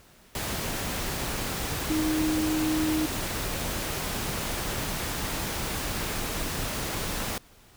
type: tone in noise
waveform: sine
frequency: 311.7 Hz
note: D#4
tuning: 3 cents sharp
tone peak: -24 dBFS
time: 1.9-3.06 s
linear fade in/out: 2 ms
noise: pink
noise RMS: -31 dBFS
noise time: 0.35-7.38 s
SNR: +4 dB
effects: pink hiss -56 dBFS RMS until 7.76 s

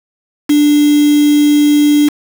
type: tone with quantisation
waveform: sine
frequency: 294.4 Hz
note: D4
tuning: 4 cents sharp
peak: -6 dBFS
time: 0.49-2.09 s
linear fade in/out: 10 ms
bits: 3
effects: none

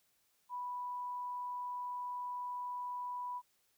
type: tone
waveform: sine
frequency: 986 Hz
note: B5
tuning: 3 cents flat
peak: -38 dBFS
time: 0.49-3.42 s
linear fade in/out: 50 ms
effects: white hiss -75 dBFS RMS until 3.77 s

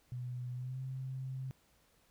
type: tone with pitch glide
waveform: sine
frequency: 124.1 to 131.48 Hz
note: B2 to C3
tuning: +9 to +9 cents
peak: -38 dBFS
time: 0.12-1.51 s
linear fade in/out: 0 ms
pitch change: +100 cents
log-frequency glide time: 0.54-0.81 s
effects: pink hiss -70 dBFS RMS until 2.1 s

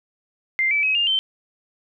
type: tone with pitch steps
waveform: sine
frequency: 2093 / 2309 / 2547 / 2810 / 3100 Hz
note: C7 / D7 / D#7 / F7 / G7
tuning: 0 / -30 / +40 / +10 / -20 cents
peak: -17 dBFS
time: 0.59-1.19 s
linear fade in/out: 0 ms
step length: 120 ms
effects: none

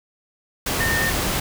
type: tone in noise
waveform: sine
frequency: 1821 Hz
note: A#6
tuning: 41 cents flat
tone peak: -21 dBFS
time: 0.8-1.1 s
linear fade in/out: 5 ms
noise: pink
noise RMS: -23 dBFS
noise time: 0.66-1.4 s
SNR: -1 dB
effects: none

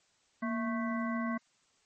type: harmonic tone with a mistuned harmonic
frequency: 220 Hz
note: A3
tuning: in tune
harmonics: 1 / 3 / 5 / 7 / 9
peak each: -32 / -41 / -39 / -44 / -43 dBFS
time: 0.42-1.38 s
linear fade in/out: 10 ms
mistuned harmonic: 1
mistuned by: +100 cents
effects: white hiss -70 dBFS RMS until 1.85 s + MP3 32 kbps

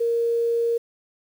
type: tone with quantisation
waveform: sine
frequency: 466.2 Hz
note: A#4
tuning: in tune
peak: -19 dBFS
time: 0-0.78 s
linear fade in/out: 10 ms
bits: 8
effects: none

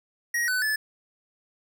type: tone with pitch steps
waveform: square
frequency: 1891 / 1503 / 1734 Hz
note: A#6 / F#6 / A6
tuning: +24 / +27 / -26 cents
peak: -24 dBFS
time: 0.34-0.76 s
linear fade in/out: 5 ms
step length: 140 ms
effects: none

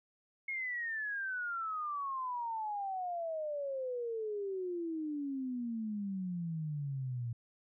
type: exponential sweep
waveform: sine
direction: down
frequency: 2176 to 115.6 Hz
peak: -35 dBFS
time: 0.48-7.33 s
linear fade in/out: 5 ms
effects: none

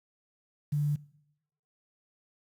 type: tone with quantisation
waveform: sine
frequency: 146.83 Hz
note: D3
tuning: in tune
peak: -25 dBFS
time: 0.72-0.96 s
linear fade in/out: 10 ms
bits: 9
effects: noise-tail reverb RT60 0.8 s tail -21 dB re dry

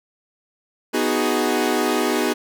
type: chord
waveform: sawtooth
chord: G# minor seventh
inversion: first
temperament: equal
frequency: 246.9 / 311.1 / 370 / 415.3 Hz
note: B3 / D#4 / F#4 / G#4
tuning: 0 / 0 / 0 / 0 cents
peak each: -20 dBFS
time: 0.93-2.34 s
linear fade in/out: 20 ms
effects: none

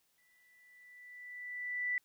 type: tone with exponential growth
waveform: sine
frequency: 1975.5 Hz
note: B6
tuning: in tune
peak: -30 dBFS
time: 0.18-1.98 s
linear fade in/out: 1 ms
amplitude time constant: 390 ms
effects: white hiss -75 dBFS RMS until 2.04 s

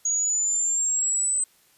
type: exponential sweep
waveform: sine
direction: up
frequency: 6680 to 8130 Hz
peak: -21 dBFS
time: 0.05-1.44 s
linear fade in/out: 5 ms
effects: white hiss -60 dBFS RMS until 1.77 s + resampled to 32000 Hz

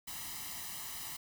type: noise with comb filter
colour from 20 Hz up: white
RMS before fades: -43 dBFS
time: 0.07-1.17 s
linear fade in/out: 10 ms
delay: 1 ms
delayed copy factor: +0.75
effects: none

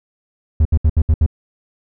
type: tone bursts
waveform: triangle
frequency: 77.78 Hz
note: D#2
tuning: in tune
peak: -7 dBFS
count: 6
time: 0.6-1.263 s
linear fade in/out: 5 ms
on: 53 ms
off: 69 ms
effects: none

